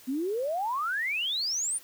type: exponential sweep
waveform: sine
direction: up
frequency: 246.9 to 9650 Hz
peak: -27 dBFS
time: 0.07-1.79 s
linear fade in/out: 20 ms
effects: white hiss -53 dBFS RMS until 1.83 s